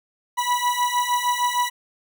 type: beating tone pair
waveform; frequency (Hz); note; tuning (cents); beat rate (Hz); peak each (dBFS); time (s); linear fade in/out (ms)
40% pulse; 976 / 982.5; B5 / B5; -21 / -9; 6.5; -22; 0.37-1.7; 20
effects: none